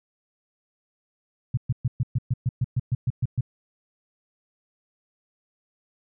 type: tone bursts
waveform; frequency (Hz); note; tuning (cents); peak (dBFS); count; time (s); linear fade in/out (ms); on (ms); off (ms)
sine; 123.7; B2; +3; -19; 13; 1.54-3.409; 5; 33; 120
effects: none